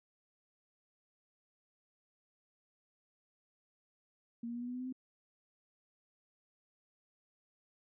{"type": "tone with pitch steps", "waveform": "sine", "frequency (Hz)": [233.5, 236.9, 240.3, 243.8, 247.4, 251, 254.6, 258.3], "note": ["A#3", "A#3", "B3", "B3", "B3", "B3", "C4", "C4"], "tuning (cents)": [3, 28, -47, -22, 3, 28, -47, -22], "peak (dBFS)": -38, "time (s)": [4.43, 4.926], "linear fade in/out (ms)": 5, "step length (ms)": 62, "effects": []}